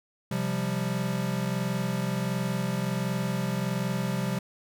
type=chord; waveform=square; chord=C suspended fourth; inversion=none; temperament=equal; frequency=130.81 / 174.61 / 196 Hz; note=C3 / F3 / G3; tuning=0 / 0 / 0 cents; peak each=-32 dBFS; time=0.31-4.39 s; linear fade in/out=5 ms; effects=none